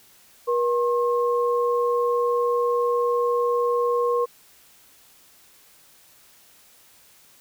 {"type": "tone pair together", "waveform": "sine", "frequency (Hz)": [480.1, 1073.1], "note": ["B4", "C6"], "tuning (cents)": [-49, 43], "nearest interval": "octave + major second", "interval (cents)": 1392, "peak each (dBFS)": [-20, -25], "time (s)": [0.47, 4.26], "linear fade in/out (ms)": 20, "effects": ["white hiss -54 dBFS RMS until 7.4 s"]}